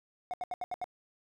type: tone bursts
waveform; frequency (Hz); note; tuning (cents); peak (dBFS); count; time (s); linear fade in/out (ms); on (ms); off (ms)
triangle; 726; F#5; -33; -31; 6; 0.31-0.842; 0; 27; 74
effects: none